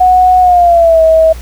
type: tone with pitch glide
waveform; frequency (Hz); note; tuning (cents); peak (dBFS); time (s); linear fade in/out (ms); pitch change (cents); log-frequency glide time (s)
sine; 735 to 643.6; F#5 to E5; -12 to -42; -3; 0-1.33; 10; -230; 0.4-1.02
effects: added 60 Hz sine -23 dBFS peak until 1.41 s + pink hiss -35 dBFS RMS until 1.41 s